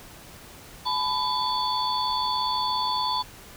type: tone cluster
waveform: sine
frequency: 865 / 1002 / 3456 / 4464 Hz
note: A5 / B5 / A7 / C#8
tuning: -30 / +25 / -32 / +11 cents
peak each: -31 / -26 / -31 / -30 dBFS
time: 0.85-3.23 s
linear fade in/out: 20 ms
effects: pink hiss -46 dBFS RMS until 3.56 s